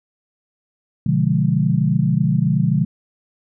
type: chord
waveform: sine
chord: B diminished seventh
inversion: none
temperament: equal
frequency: 123.47 / 146.83 / 174.61 / 207.7 Hz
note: B2 / D3 / F3 / Ab3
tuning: 0 / 0 / 0 / 0 cents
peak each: -21 / -18 / -19 / -22 dBFS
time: 1.06-2.85 s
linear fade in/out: 5 ms
effects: none